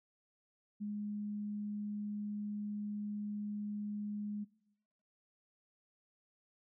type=tone; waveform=sine; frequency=207.7 Hz; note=G#3; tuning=in tune; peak=-37 dBFS; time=0.8-4.45 s; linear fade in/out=20 ms; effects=noise-tail reverb RT60 1.0 s tail -23 dB re dry